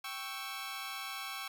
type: chord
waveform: 15% pulse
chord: C# diminished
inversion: second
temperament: equal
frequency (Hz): 784 / 1108.7 / 1318.5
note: G5 / C#6 / E6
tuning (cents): 0 / 0 / 0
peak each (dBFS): -39 / -36 / -38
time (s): 0.04-1.48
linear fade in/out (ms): 5
effects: none